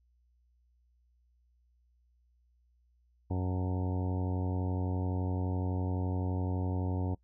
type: harmonic tone with a mistuned harmonic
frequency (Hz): 91.8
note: F#2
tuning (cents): -13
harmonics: 1 / 2 / 3 / 4 / 5 / 6 / 7 / 8 / 9 / 10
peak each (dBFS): -31 / -39 / -38 / -44 / -45 / -48 / -51 / -47 / -51 / -50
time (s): 3.3-7.15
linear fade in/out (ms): 10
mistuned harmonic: 9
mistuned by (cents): +70
effects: noise-tail reverb RT60 0.1 s tail -23 dB re dry + added 60 Hz sine -66 dBFS peak until 7.23 s